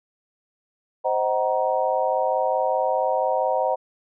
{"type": "chord", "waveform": "sine", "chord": "C half-diminished seventh", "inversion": "none", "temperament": "just", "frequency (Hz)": [523.3, 627.9, 753.5, 941.9], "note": ["C5", "Eb5", "Gb5", "Bb5"], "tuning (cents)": [0, 16, 31, 18], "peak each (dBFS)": [-24, -25, -25, -26], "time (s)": [1.04, 3.76], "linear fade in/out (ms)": 20, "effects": []}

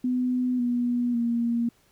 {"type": "tone with pitch steps", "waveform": "sine", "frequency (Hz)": [250.8, 242.7, 234.8], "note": ["B3", "B3", "A#3"], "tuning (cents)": [27, -30, 13], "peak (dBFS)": -22, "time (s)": [0.04, 1.69], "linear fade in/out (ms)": 5, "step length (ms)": 550, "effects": ["pink hiss -63 dBFS RMS until 1.91 s"]}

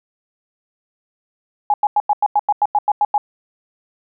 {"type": "tone bursts", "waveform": "sine", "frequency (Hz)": 832, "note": "G#5", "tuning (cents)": 3, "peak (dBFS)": -11, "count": 12, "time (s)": [1.7, 3.18], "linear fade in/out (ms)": 2, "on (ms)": 39, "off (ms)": 92, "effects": []}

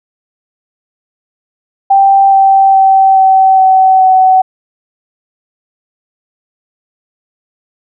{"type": "tone with pitch steps", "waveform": "sine", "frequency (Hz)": [784, 777.7, 771.4, 765.2, 759, 752.9], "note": ["G5", "G5", "G5", "G5", "F#5", "F#5"], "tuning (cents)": [0, -14, -28, -42, 44, 30], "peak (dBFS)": -3, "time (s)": [1.9, 4.42], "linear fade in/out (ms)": 10, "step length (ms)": 420, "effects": []}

